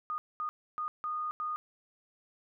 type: tone bursts at uneven times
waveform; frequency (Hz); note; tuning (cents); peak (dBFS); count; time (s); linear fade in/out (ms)
sine; 1230; D#6; -20; -32; 5; 0.1-0.18 / 0.4-0.49 / 0.78-0.88 / 1.04-1.31 / 1.4-1.56; 0
effects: none